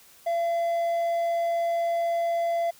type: tone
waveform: triangle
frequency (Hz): 679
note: F5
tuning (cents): -49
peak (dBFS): -21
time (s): 0.26-2.71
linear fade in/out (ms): 10
effects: white hiss -54 dBFS RMS until 2.79 s